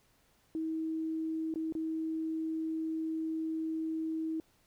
sine tone with dropouts, 320 Hz, D#4, 49 cents sharp, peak -32 dBFS, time 0.55-4.4 s, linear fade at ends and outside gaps 1 ms, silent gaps 1.54-1.558 / 1.724-1.751 s, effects pink hiss -69 dBFS RMS until 4.66 s

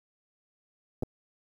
clicks, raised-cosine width 2 ms, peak -19 / -18 dBFS, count 2, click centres 1.025 / 1.033 s, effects 9-bit

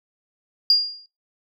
sine tone with exponential decay, 4818 Hz, D8, 43 cents sharp, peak -9 dBFS, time 0.7-1.06 s, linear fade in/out 2 ms, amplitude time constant 78 ms, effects noise-tail reverb RT60 0.2 s tail -22 dB re dry + tanh soft clip ceiling -5 dBFS

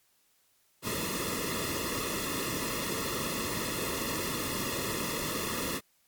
pink noise with comb filter, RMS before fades -33 dBFS, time 0.82-5.81 s, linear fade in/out 50 ms, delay 1.3 ms, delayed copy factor -1, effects white hiss -69 dBFS RMS until 6.07 s + MP3 96 kbps

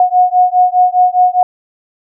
sine beating tone pair, 725 / 729.9 Hz, F#5 / F#5, -35 / -24 cents, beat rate 4.9 Hz, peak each -10 dBFS, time 0-1.43 s, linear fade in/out 2 ms, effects none

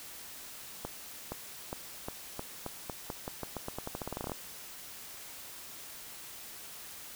accelerating click train, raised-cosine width 1 ms, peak -22 dBFS, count 24, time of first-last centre 0.85-4.318 s, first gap 470 ms, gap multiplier 0.87, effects white hiss -47 dBFS RMS until 7.15 s

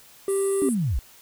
triangle tone, 392 Hz, G4, in tune, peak -19 dBFS, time 0.28-0.69 s, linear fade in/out 2 ms
white band-pass noise, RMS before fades -36 dBFS, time 0.28-0.75 s, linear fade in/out 20 ms, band 8100 to 11000 Hz, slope 96 dB/octave
sine linear sweep, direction down, 301.7 to 44.06 Hz, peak -21 dBFS, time 0.62-0.99 s, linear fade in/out 0 ms
effects white hiss -51 dBFS RMS until 1.21 s

